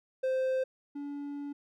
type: tone pair in turn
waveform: triangle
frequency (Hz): 521 / 286.2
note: C5 / D4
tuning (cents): -7 / -45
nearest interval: minor seventh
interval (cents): 1038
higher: first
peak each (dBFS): -25 / -34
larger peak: first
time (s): 0.23-0.64 / 0.95-1.53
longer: second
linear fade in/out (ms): 10
effects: none